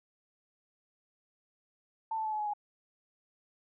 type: tone with pitch steps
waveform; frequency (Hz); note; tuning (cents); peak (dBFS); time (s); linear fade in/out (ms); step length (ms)
sine; 890 / 877.7 / 865.7 / 853.7 / 842 / 830.4; A5 / A5 / A5 / G#5 / G#5 / G#5; +20 / -5 / -28 / +47 / +24 / 0; -31; 2.11-2.536; 5; 71
effects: none